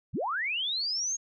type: linear sweep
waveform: sine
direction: up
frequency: 56.5 to 6640 Hz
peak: -28 dBFS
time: 0.13-1.17 s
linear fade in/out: 20 ms
effects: none